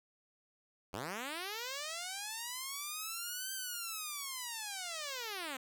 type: linear two-way sweep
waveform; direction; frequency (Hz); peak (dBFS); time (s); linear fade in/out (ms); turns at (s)
5% pulse; up then down; 83.5 to 1568 to 250.5; -28; 0.93-5.57; 5; 3.53
effects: none